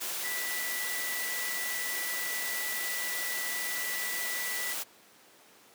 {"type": "tone in noise", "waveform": "sine", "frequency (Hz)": 1969, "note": "B6", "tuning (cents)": -6, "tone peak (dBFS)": -35, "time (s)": [0.23, 4.74], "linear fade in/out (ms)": 20, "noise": "white", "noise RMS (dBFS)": -35, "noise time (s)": [0, 4.84], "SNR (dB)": -3, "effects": ["pink hiss -57 dBFS RMS until 5.74 s", "high-pass 300 Hz 12 dB/octave"]}